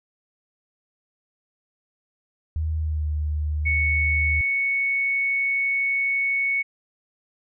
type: tone with pitch glide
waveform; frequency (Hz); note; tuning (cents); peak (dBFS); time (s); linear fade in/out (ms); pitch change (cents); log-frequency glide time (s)
sine; 78.7 to 75.58; D#2 to D#2; +20 to -50; -22; 2.56-4.41; 0; -70; 2.78-3.08
type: tone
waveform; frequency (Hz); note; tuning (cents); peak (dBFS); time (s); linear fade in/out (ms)
sine; 2217; C#7; 0; -20; 3.65-6.63; 20
effects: none